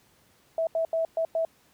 sine tone bursts at uneven times, 653 Hz, E5, 17 cents flat, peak -23 dBFS, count 5, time 0.58-0.67 / 0.75-0.85 / 0.93-1.05 / 1.17-1.25 / 1.35-1.45 s, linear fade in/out 2 ms, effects pink hiss -62 dBFS RMS until 1.73 s + high-pass 80 Hz 12 dB/octave

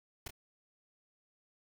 pink noise with echo, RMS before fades -41 dBFS, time 0.26-0.28 s, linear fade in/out 5 ms, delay 27 ms, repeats 1, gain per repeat -7 dB, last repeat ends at 0.307 s, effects none

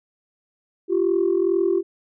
sine tone pair together, 345.5 / 387.8 Hz, F4 / G4, -19 / -19 cents, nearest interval major second, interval 200 cents, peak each -19 dBFS, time 0.88-1.83 s, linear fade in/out 50 ms, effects tanh soft clip ceiling -11 dBFS

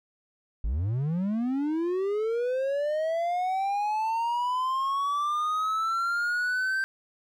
triangle linear sweep, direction up, 46.25 to 1568 Hz, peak -23 dBFS, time 0.64-6.84 s, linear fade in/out 0 ms, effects none

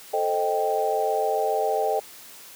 sine chord, A half-diminished seventh, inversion none, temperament equal with one note detuned, 440 / 527.2 / 622.3 / 784 Hz, A4 / C5 / Eb5 / G5, 0 / +13 / 0 / 0 cents, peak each -26 / -30 / -27 / -25 dBFS, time 0.13-2 s, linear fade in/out 10 ms, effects white hiss -45 dBFS RMS until 2.55 s + high-pass 150 Hz 12 dB/octave

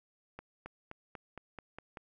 accelerating click train, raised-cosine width 0.5 ms, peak -29 dBFS, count 8, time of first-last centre 0.39-1.972 s, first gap 270 ms, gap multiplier 0.94, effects none

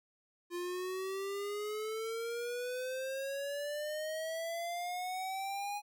square exponential sweep, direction up, 347.6 to 829 Hz, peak -37 dBFS, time 0.5-5.82 s, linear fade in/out 50 ms, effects none

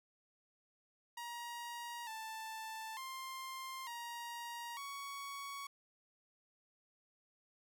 sawtooth tone with pitch steps, 948 / 883 / 1054 / 944 / 1118 Hz, A#5 / A5 / C6 / A#5 / C#6, +29 / +6 / +12 / +22 / +14 cents, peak -40 dBFS, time 1.17-5.67 s, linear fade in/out 5 ms, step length 900 ms, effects none

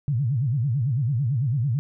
sine tone with vibrato, 128.3 Hz, C3, 34 cents flat, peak -20 dBFS, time 0.08-1.79 s, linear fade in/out 0 ms, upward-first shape sine, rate 9 Hz, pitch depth 260 cents each way, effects none

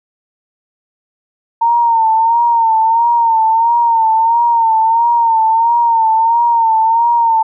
sine tone with vibrato, 915 Hz, A#5, 32 cents flat, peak -8 dBFS, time 1.61-7.43 s, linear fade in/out 10 ms, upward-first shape sine, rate 1.5 Hz, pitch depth 58 cents each way, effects none

